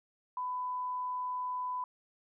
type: tone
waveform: sine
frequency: 1000 Hz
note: B5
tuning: 21 cents sharp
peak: -33 dBFS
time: 0.37-1.84 s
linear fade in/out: 2 ms
effects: none